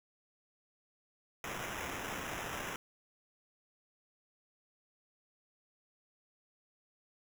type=noise with sample-and-hold; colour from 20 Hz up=white; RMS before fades=-41 dBFS; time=1.44-2.76 s; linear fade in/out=2 ms; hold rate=4410 Hz; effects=none

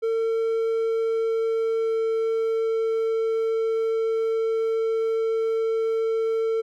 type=tone with pitch glide; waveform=triangle; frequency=451.7 to 448.8 Hz; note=A4 to A4; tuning=+45 to +34 cents; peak=-19 dBFS; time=0.02-6.62 s; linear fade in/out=20 ms; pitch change=-11 cents; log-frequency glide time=0.78-2.94 s; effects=none

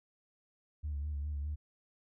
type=tone with vibrato; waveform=sine; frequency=73.2 Hz; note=D2; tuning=5 cents flat; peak=-33 dBFS; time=0.83-1.56 s; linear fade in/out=20 ms; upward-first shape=sine; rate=4.9 Hz; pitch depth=56 cents each way; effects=tanh soft clip ceiling -31 dBFS

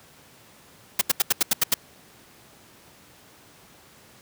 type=noise bursts; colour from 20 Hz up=white; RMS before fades=-19 dBFS; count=8; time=0.99-1.741 s; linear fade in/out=5 ms; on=23 ms; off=81 ms; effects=pink hiss -52 dBFS RMS until 4.21 s + high-pass 100 Hz 12 dB/octave

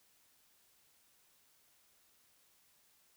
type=silence; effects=white hiss -70 dBFS RMS until 3.16 s

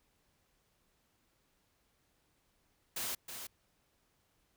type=noise with echo; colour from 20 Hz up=white; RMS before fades=-38 dBFS; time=2.96-3.15 s; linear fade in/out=5 ms; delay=320 ms; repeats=1; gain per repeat=-7 dB; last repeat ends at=3.47 s; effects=pink hiss -75 dBFS RMS until 4.56 s

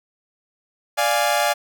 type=chord; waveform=sawtooth; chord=D diminished; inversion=none; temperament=equal; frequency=587.3 / 698.5 / 830.6 Hz; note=D5 / F5 / Ab5; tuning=0 / 0 / 0 cents; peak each=-18 dBFS; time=0.97-1.54 s; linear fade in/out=20 ms; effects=none

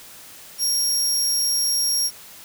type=tone; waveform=25% pulse; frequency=5588 Hz; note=F8; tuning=in tune; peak=-14 dBFS; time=0.58-2.11 s; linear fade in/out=50 ms; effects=white hiss -43 dBFS RMS until 2.44 s

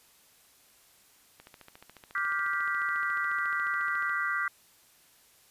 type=click train; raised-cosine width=0.3 ms; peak=-32 dBFS; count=39; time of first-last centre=1.4-4.095 s; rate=14.1 Hz
type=chord; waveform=sine; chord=G dominant seventh; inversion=second; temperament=just; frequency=1176 / 1411.2 / 1568 / 1960 Hz; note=D6 / F6 / G6 / B6; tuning=+2 / +18 / 0 / -14 cents; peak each=-33 dBFS; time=2.15-4.48 s; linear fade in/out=2 ms
effects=white hiss -61 dBFS RMS until 5.5 s + resampled to 32000 Hz

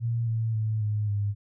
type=tone with pitch steps; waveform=sine; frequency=116.54 / 112.77 / 109.11 / 105.58 / 102.16 Hz; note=A#2 / A2 / A2 / G#2 / G#2; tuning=0 / +43 / -14 / +29 / -28 cents; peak=-24 dBFS; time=0-1.35 s; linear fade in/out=50 ms; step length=270 ms; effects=none

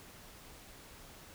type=silence; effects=pink hiss -54 dBFS RMS until 1.34 s

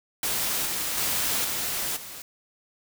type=noise with level steps; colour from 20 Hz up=white; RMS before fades=-27 / -29 / -26 / -29 / -40 dBFS; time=0.23-2.22 s; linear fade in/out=2 ms; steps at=0.65 / 0.97 / 1.44 / 1.96 s; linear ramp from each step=10 ms; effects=none

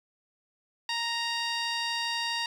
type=tone with low-pass filter; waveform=15% pulse; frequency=932.3 Hz; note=A#5; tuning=in tune; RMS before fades=-31 dBFS; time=0.89-2.46 s; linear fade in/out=2 ms; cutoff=5400 Hz; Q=4.2; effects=9-bit

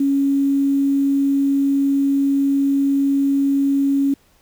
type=tone with quantisation; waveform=sine; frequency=277.2 Hz; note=C#4; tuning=in tune; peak=-14 dBFS; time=0-4.14 s; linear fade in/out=5 ms; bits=7; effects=pink hiss -57 dBFS RMS until 4.41 s

